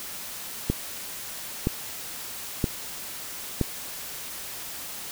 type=click train; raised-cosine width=3 ms; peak=-9 dBFS; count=4; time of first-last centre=0.7-3.613 s; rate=1.03 Hz; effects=white hiss -37 dBFS RMS until 5.11 s